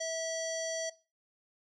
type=tone with low-pass filter; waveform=square; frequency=650 Hz; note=E5; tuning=24 cents flat; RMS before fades=-36 dBFS; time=0-0.9 s; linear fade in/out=10 ms; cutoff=6200 Hz; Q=9.2; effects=noise-tail reverb RT60 0.3 s tail -19 dB re dry